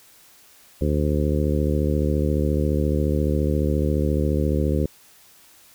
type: harmonic tone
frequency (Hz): 74.4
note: D2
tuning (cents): +23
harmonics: 1 / 2 / 3 / 4 / 5 / 6 / 7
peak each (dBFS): -22 / -25 / -27 / -28 / -29 / -30 / -30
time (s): 0.81-4.86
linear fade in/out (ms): 5
effects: white hiss -52 dBFS RMS until 5.74 s